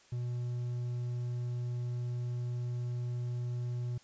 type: tone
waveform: triangle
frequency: 121.8 Hz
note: B2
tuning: 24 cents flat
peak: -31 dBFS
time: 0.12-3.98 s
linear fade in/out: 5 ms
effects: white hiss -62 dBFS RMS until 4.03 s + resampled to 16000 Hz